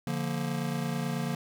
square chord, Bb major, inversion first, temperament just, 145.68 / 174.81 / 233.1 Hz, D3 / F3 / Bb3, -14 / +2 / 0 cents, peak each -34 / -35 / -35 dBFS, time 0.07-1.35 s, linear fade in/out 2 ms, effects none

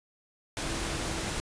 sine tone in noise, 331.2 Hz, E4, 8 cents sharp, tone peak -41 dBFS, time 0.62-1.27 s, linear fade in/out 0 ms, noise pink, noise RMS -33 dBFS, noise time 0.57-1.4 s, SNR -11 dB, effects resampled to 22050 Hz

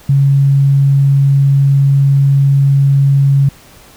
sine tone, 138.59 Hz, C#3, in tune, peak -6 dBFS, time 0.09-3.49 s, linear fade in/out 5 ms, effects pink hiss -41 dBFS RMS until 3.96 s

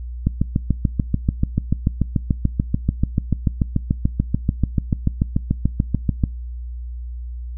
click train, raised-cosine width 5 ms, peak -4 dBFS, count 42, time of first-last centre 0.27-6.238 s, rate 6.87 Hz, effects noise-tail reverb RT60 0.3 s tail -25 dB re dry + added 60 Hz sine -27 dBFS peak until 7.57 s

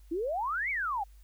sine exponential two-way sweep, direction up then down, 311.1 to 2314 to 757 Hz, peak -29 dBFS, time 0.11-1.04 s, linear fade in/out 10 ms, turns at 0.7 s, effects added 50 Hz sine -51 dBFS peak until 1.23 s + white hiss -68 dBFS RMS until 1.23 s

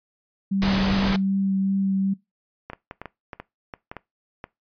sine tone with vibrato, 194.1 Hz, G3, 17 cents flat, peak -20 dBFS, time 0.51-2.14 s, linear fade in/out 10 ms, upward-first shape sine, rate 2.6 Hz, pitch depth 11 cents each way
pink noise, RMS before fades -25 dBFS, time 0.62-1.16 s, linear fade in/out 0 ms
clicks, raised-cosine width 0.5 ms, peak -19 dBFS, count 11, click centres 2.7 / 2.733 / 2.911 / 3.016 / 3.057 / 3.332 / 3.4 / 3.738 / 3.915 / 3.967 / 4.441 s
effects noise-tail reverb RT60 0.2 s tail -21 dB re dry + resampled to 11025 Hz

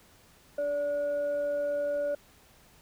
sine tone with frequency modulation, 578 Hz, D5, 28 cents flat, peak -27 dBFS, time 0.58-2.15 s, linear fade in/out 5 ms, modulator 870 Hz, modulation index 0.25, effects pink hiss -59 dBFS RMS until 2.81 s

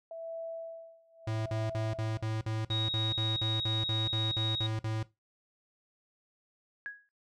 sine tone with tremolo, 659.3 Hz, E5, in tune, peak -34 dBFS, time 0.11-2.3 s, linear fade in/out 2 ms, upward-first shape sine, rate 0.78 Hz, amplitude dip 95%
square tone bursts, 110 Hz, A2, in tune, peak -32 dBFS, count 16, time 1.27-5.03 s, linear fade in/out 5 ms, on 190 ms, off 48 ms
sine tone, 3781 Hz, A#7, 24 cents sharp, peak -32 dBFS, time 2.7-4.67 s, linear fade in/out 10 ms
sine tone with exponential decay, 1661.2 Hz, G#6, in tune, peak -33 dBFS, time 6.86-7.09 s, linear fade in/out 0 ms, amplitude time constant 49 ms
effects noise-tail reverb RT60 0.2 s tail -17 dB re dry + low-pass 6000 Hz 12 dB/octave

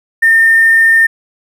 triangle tone with hard clipping, 1813 Hz, A#6, 49 cents flat, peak -5 dBFS, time 0.22-1.07 s, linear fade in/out 10 ms, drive 3 dB, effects none

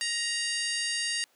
harmonic tone with a mistuned harmonic, 938 Hz, A#5, 11 cents sharp, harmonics 2 / 3 / 4 / 5 / 6 / 7 / 8 / 9 / 10, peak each -34 / -35 / -40 / -33 / -43 / -38 / -48 / -40 / -39 dBFS, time 0.01-1.24 s, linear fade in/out 0 ms, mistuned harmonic 6, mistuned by -26 cents, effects pink hiss -65 dBFS RMS until 1.35 s + high-pass 400 Hz 12 dB/octave

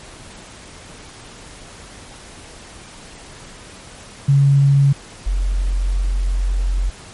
sine tone pair in turn, 139.5 / 45.1 Hz, C#3 / F#1, +11 / -44 cents, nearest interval octave + minor sixth, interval 1955 cents, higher first, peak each -9 / -15 dBFS, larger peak first, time 4.28-4.93 / 5.26-6.9 s, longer second, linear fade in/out 10 ms, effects pink hiss -39 dBFS RMS until 7.13 s + MP3 48 kbps

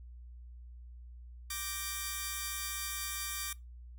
5% pulse chord, G minor, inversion second, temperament equal, 1174.7 / 1568 / 1864.7 Hz, D6 / G6 / Bb6, 0 / 0 / 0 cents, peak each -27 / -32 / -32 dBFS, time 1.5-3.53 s, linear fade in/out 5 ms, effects noise-tail reverb RT60 0.2 s tail -21 dB re dry + added 60 Hz sine -47 dBFS peak until 3.98 s

